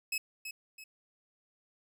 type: tone with echo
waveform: sawtooth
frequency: 2576 Hz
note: E7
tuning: 41 cents flat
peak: -28 dBFS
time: 0.12-0.18 s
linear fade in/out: 5 ms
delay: 330 ms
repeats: 2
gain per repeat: -8 dB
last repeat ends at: 0.84 s
effects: none